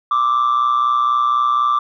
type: tone with amplitude modulation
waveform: sine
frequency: 1174.7 Hz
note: D6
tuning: in tune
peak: -8 dBFS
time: 0.11-1.79 s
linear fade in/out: 5 ms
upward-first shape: sine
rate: 124 Hz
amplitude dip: 70%
effects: tanh soft clip ceiling -10 dBFS